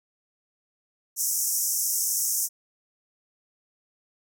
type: band-pass noise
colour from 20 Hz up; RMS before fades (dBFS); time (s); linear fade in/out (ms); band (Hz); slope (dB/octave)
pink; -26; 1.16-2.49; 50; 5500 to 16000; 96
effects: none